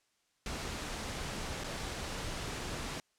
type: noise with dropouts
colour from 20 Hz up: pink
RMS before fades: -39 dBFS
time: 0.46-3 s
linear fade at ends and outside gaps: 1 ms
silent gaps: 1.637-1.643 s
effects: white hiss -75 dBFS RMS until 3.18 s + low-pass 8000 Hz 12 dB/octave